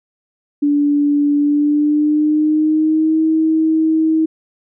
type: tone with pitch glide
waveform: sine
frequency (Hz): 289.9 to 318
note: D4 to D#4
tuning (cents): -22 to +38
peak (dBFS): -11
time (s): 0.62-4.26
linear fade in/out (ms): 10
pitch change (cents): +160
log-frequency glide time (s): 1.37-3.21
effects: none